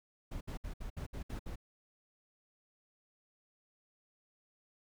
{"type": "noise bursts", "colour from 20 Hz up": "brown", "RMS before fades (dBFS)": -41, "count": 8, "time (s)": [0.31, 1.558], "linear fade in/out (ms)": 10, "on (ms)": 100, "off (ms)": 64, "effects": []}